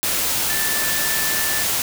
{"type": "tone in noise", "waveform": "sine", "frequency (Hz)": 1760, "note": "A6", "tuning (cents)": 0, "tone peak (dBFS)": -26, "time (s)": [0.5, 1.63], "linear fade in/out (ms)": 0, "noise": "white", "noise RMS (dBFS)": -21, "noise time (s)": [0.03, 1.82], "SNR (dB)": -8, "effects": []}